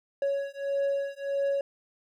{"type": "beating tone pair", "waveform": "triangle", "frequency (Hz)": [556, 557.6], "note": ["C#5", "C#5"], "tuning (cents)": [5, 10], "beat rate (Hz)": 1.6, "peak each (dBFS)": -28, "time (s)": [0.22, 1.61], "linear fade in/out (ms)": 2, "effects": []}